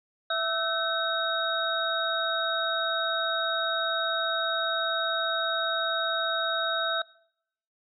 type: tone cluster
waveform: sine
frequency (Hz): 662 / 1311 / 1532 / 3765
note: E5 / E6 / G6 / A#7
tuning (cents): +7 / -10 / -40 / +16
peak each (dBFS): -30 / -31 / -31 / -30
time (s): 0.3-7.02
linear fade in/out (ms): 5
effects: noise-tail reverb RT60 0.7 s tail -22 dB re dry